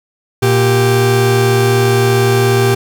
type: tone pair together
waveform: 40% pulse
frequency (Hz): 117.18 / 392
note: A#2 / G4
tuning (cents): +9 / 0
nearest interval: octave + major sixth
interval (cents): 2091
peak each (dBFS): -11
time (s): 0.42-2.75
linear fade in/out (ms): 10
effects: none